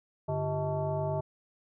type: tone with frequency modulation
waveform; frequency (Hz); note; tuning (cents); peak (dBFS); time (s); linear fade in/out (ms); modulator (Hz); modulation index
sine; 392; G4; 0; -28; 0.28-1.21; 10; 245; 1.8
effects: none